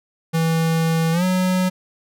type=tone with pitch glide; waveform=square; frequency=163.3 to 184.36 Hz; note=E3 to F#3; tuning=-16 to -6 cents; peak=-17 dBFS; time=0.33-1.7 s; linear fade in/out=20 ms; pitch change=+210 cents; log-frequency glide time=1.12-1.24 s; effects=none